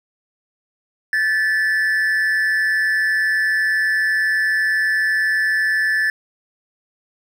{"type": "tone with amplitude modulation", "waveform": "triangle", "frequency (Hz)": 1746, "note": "A6", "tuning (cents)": -14, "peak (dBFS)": -11, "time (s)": [1.13, 6.1], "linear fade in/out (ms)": 2, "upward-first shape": "sine", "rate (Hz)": 180, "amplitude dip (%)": 60, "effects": []}